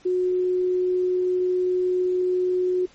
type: tone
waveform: sine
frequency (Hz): 364.6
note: F#4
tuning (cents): -25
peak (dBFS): -19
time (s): 0.05-2.86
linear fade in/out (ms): 10
effects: pink hiss -54 dBFS RMS until 2.94 s + MP3 32 kbps